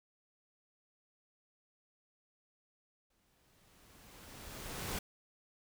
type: noise with exponential growth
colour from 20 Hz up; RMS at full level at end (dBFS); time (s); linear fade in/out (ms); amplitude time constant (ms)
pink; -38; 3.1-4.99; 5; 410
effects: none